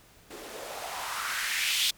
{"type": "noise with band-pass filter sweep", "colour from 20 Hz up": "blue", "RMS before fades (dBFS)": -32, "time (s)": [0.3, 1.91], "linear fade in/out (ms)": 10, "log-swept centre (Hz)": [310, 3500], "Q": 2.5, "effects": ["pink hiss -57 dBFS RMS until 1.97 s"]}